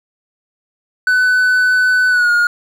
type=tone with pitch glide; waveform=triangle; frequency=1501 to 1429.9 Hz; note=F#6 to F6; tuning=+24 to +40 cents; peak=-8 dBFS; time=1.07-2.47 s; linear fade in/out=2 ms; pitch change=-84 cents; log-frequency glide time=2.09-2.31 s; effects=none